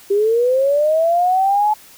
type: linear sweep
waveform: sine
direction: up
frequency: 392 to 859 Hz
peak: -12 dBFS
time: 0.1-1.74 s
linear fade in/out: 10 ms
effects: white hiss -44 dBFS RMS until 1.97 s